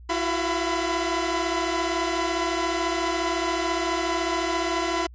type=tone cluster; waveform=sawtooth; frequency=333.1 / 367.3 / 684 / 1004 Hz; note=E4 / F#4 / F5 / B5; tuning=+18 / -13 / -36 / +28 cents; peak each=-24 / -26 / -27 / -25 dBFS; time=0.09-5.07 s; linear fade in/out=10 ms; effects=added 60 Hz sine -42 dBFS peak until 5.14 s + resampled to 16000 Hz